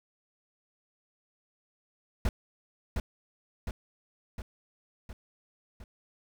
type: noise with echo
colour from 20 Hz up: brown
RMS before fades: -26 dBFS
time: 2.25-2.29 s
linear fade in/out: 2 ms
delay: 710 ms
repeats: 5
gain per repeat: -4 dB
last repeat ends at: 5.84 s
effects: none

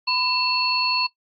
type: tone cluster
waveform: sine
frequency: 1004 / 2686 / 4365 Hz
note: B5 / E7 / C#8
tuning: +28 / +32 / -28 cents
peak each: -26 / -25 / -22 dBFS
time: 0.07-1.07 s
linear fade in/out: 10 ms
effects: noise-tail reverb RT60 0.1 s tail -17 dB re dry + AAC 64 kbps

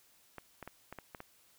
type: clicks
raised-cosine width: 0.5 ms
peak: -29 dBFS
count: 7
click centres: 0.383 / 0.627 / 0.676 / 0.926 / 0.987 / 1.148 / 1.204 s
effects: white hiss -66 dBFS RMS until 1.58 s

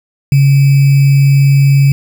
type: tone with sample-and-hold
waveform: sine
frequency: 138.59 Hz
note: C#3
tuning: in tune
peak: -4 dBFS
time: 0.32-1.92 s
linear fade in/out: 2 ms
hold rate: 2450 Hz
effects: none

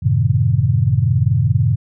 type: chord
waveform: sine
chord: F# diminished seventh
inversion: none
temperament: equal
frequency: 92.5 / 110 / 130.81 / 155.56 Hz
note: F#2 / A2 / C3 / Eb3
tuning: 0 / 0 / 0 / 0 cents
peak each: -19 / -16 / -16 / -21 dBFS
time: 0.02-1.76 s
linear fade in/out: 20 ms
effects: none

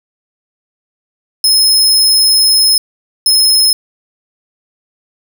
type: tone bursts at uneven times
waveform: sawtooth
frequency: 5170 Hz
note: E8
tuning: 34 cents flat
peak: -4 dBFS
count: 2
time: 1.44-2.78 / 3.26-3.73 s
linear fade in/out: 2 ms
effects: none

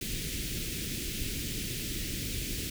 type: band-stop noise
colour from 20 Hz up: pink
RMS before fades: -35 dBFS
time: 0.01-2.7 s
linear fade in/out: 5 ms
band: 370 to 2200 Hz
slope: 24 dB/octave
effects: none

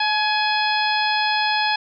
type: harmonic tone with a mistuned harmonic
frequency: 840 Hz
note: G#5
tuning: 19 cents sharp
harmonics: 1 / 2 / 3 / 4 / 5 / 6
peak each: -21 / -24 / -26 / -27 / -28 / -29 dBFS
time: 0-1.76 s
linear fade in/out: 5 ms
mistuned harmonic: 1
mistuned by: +30 cents
effects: none

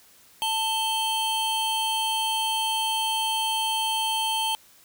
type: tone pair together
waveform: square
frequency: 880 / 3140 Hz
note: A5 / G7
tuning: 0 / +2 cents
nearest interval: octave + minor seventh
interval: 2202 cents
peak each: -27 dBFS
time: 0.42-4.55 s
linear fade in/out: 0 ms
effects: white hiss -55 dBFS RMS until 4.84 s

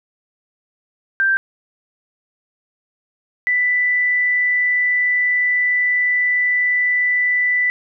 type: tone pair in turn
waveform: sine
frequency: 1574 / 1983.1 Hz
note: G6 / B6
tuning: +7 / +7 cents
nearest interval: major third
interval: 400 cents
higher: second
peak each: -13 / -14 dBFS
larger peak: first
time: 1.2-1.37 / 3.47-7.7 s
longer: second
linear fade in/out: 0 ms
effects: none

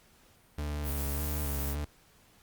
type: tone with vibrato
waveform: 40% pulse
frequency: 72.3 Hz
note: D2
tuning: 27 cents flat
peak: -31 dBFS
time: 0.58-1.85 s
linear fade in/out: 5 ms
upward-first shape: square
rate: 1.7 Hz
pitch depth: 38 cents each way
type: noise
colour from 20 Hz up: violet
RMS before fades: -38 dBFS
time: 0.83-1.76 s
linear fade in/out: 50 ms
effects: pink hiss -62 dBFS RMS until 2.42 s + Opus 48 kbps

